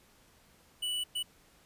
square tone bursts at uneven times, 2960 Hz, F#7, in tune, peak -32 dBFS, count 2, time 0.82-1.04 / 1.15-1.23 s, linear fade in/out 10 ms, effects pink hiss -63 dBFS RMS until 1.65 s + resampled to 32000 Hz

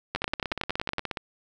two click trains, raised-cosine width 0.3 ms, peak -11 / -14 dBFS, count 10 / 18, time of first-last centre 0.15-0.983 / 0.16-1.172 s, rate 10.8 / 16.8 Hz, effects none

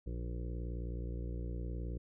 harmonic tone, 59.2 Hz, A#1, 27 cents sharp, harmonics 1 / 2 / 3 / 5 / 6 / 7 / 8 / 9, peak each -38 / -45 / -48 / -51 / -52 / -56 / -54 / -59 dBFS, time 0.06-1.98 s, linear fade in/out 10 ms, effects none

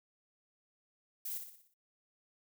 violet noise with echo, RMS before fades -40 dBFS, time 1.25-1.38 s, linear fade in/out 5 ms, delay 60 ms, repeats 6, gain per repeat -6 dB, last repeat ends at 1.74 s, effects noise-tail reverb RT60 0.1 s tail -24 dB re dry

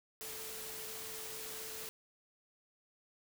sine tone in noise, 440 Hz, A4, in tune, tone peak -52 dBFS, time 0.21-1.89 s, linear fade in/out 0 ms, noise white, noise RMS -45 dBFS, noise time 0.21-1.89 s, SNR -10 dB, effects none

